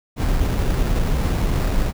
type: noise with sample-and-hold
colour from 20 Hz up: brown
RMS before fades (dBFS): -19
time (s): 0.16-1.93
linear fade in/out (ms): 50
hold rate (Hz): 3150
effects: none